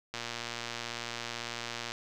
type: click train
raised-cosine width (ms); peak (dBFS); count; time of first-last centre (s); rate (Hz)
0.2; -19; 211; 0.14-1.92; 118
effects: none